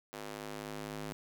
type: tone with high-pass filter sweep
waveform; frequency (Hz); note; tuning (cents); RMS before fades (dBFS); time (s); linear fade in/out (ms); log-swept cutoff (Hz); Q
square; 52; G#1; +3; -43; 0.13-1.13; 0; 370 to 180; 0.78
effects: none

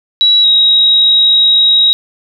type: tone pair in turn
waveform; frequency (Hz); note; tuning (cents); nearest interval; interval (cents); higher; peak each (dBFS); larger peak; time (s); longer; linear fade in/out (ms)
sine; 3900 / 3813; B7 / A#7; -23 / +38; unison; 39; first; -5; neither; 0.21-0.44 / 0.44-1.93; second; 0
effects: none

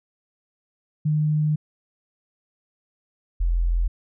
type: tone pair in turn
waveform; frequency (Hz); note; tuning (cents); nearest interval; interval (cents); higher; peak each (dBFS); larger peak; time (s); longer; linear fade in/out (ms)
sine; 152.2 / 42.71; D#3 / F1; -38 / -38; octave + minor seventh; 2200; first; -18; neither; 1.05-1.56 / 3.4-3.88; first; 10
effects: none

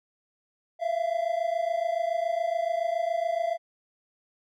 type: tone pair together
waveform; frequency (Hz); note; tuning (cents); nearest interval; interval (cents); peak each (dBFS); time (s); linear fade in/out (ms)
triangle; 661 / 688.1; E5 / F5; +5 / -26; minor second; 69; -26; 0.79-3.58; 50
effects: none

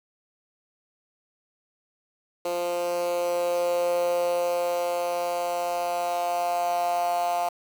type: tone with high-pass filter sweep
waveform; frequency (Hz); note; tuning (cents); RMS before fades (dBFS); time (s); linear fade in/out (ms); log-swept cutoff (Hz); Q
10% pulse; 174.61; F3; 0; -26; 2.45-7.49; 5; 450 to 730; 6.2
effects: 7-bit

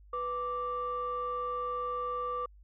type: tone pair together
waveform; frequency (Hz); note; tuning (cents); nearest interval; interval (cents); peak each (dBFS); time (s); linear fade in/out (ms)
sine; 493.9 / 1171.5; B4 / D6; 0 / -5; octave + minor third; 1495; -36 / -32; 0.13-2.46; 5
effects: tanh soft clip ceiling -26 dBFS + added 50 Hz sine -53 dBFS peak until 2.63 s

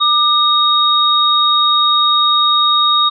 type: tone pair together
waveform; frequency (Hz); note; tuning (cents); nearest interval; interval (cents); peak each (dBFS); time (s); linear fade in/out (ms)
sine; 1200 / 3750; D6 / A#7; +37 / +10; octave + minor sixth; 1973; -12; 0-3.1; 20
effects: none

